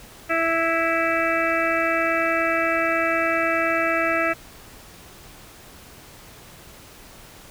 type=harmonic tone; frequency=329.6 Hz; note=E4; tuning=in tune; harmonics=1 / 2 / 4 / 5 / 6 / 7 / 8; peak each=-28 / -24 / -25 / -28 / -27 / -29 / -30 dBFS; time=0.29-4.34 s; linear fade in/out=20 ms; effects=pink hiss -45 dBFS RMS until 7.5 s